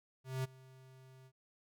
square tone with ADSR envelope, 130.9 Hz, C3, 1 cent sharp, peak -34 dBFS, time 0.24-1.32 s, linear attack 200 ms, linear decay 19 ms, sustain -23 dB, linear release 59 ms, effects none

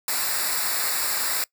white noise with comb filter, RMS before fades -25 dBFS, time 0.08-1.44 s, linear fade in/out 2 ms, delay 0.32 ms, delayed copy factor -0.8, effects noise-tail reverb RT60 0.1 s tail -22 dB re dry

